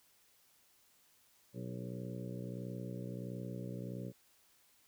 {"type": "harmonic tone with a mistuned harmonic", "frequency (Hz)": 61.5, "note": "B1", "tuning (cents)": -7, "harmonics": [2, 3, 4, 5, 6, 7, 8, 9], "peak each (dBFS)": [-44, -45, -51, -51, -54, -53, -54, -53], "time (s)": [1.53, 4.13], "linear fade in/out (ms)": 50, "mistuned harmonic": 7, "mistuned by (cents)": -32, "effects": ["white hiss -69 dBFS RMS until 4.87 s"]}